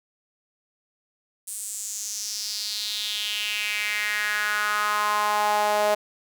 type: tone with high-pass filter sweep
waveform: sawtooth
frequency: 209.2 Hz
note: G#3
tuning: 13 cents sharp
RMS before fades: -26 dBFS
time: 1.47-5.95 s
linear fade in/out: 10 ms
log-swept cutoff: 9100 to 640 Hz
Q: 4
effects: none